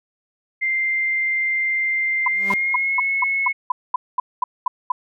sine tone with pitch glide, 2093 to 2187 Hz, C7 to C#7, 0 to -24 cents, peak -18 dBFS, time 0.61-3.53 s, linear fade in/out 20 ms, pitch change +76 cents, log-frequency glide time 2.31-3.01 s
sine tone bursts, 1000 Hz, B5, 21 cents sharp, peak -15 dBFS, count 12, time 2.26-4.92 s, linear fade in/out 5 ms, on 20 ms, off 220 ms
sawtooth tone with exponential growth, 196.9 Hz, G3, 8 cents sharp, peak -19 dBFS, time 2.29-2.54 s, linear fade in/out 2 ms, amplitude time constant 54 ms
effects none

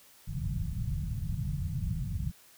white low-pass noise, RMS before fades -33 dBFS, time 0.27-2.32 s, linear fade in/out 20 ms, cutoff 170 Hz, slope 48 dB/octave, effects white hiss -58 dBFS RMS until 2.57 s

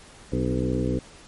harmonic tone with a mistuned harmonic, 62.9 Hz, B1, 32 cents sharp, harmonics 1 / 2 / 3 / 4 / 5 / 6 / 7 / 8, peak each -30 / -28 / -31 / -29 / -30 / -33 / -33 / -33 dBFS, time 0.32-0.99 s, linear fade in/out 5 ms, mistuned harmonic 5, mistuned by -41 cents, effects pink hiss -48 dBFS RMS until 1.27 s + MP3 48 kbps

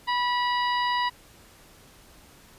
harmonic tone with a mistuned harmonic, 971 Hz, B5, 30 cents flat, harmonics 1 / 2 / 3 / 4 / 5, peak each -24 / -30 / -34 / -36 / -38 dBFS, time 0.07-1.1 s, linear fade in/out 20 ms, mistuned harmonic 1, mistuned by +20 cents, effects pink hiss -53 dBFS RMS until 2.58 s + resampled to 32000 Hz

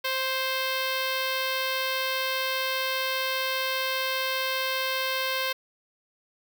5% pulse tone with notch filter, 525 Hz, C5, 6 cents sharp, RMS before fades -28 dBFS, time 0.04-5.53 s, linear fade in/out 10 ms, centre 6800 Hz, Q 0.98, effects none

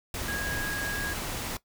sine tone in noise, 1644 Hz, G#6, 18 cents flat, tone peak -32 dBFS, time 0.28-1.13 s, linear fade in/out 2 ms, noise pink, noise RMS -34 dBFS, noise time 0.14-1.57 s, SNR -1 dB, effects noise-tail reverb RT60 0.1 s tail -17 dB re dry

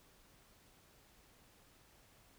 silence, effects pink hiss -66 dBFS RMS until 2.38 s

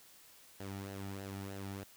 sawtooth tone with flanger, 98 Hz, G2, in tune, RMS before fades -44 dBFS, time 0.6-1.84 s, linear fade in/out 5 ms, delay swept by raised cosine 0.85 to 1.95 ms, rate 3.2 Hz, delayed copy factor -0.55, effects white hiss -60 dBFS RMS until 1.96 s

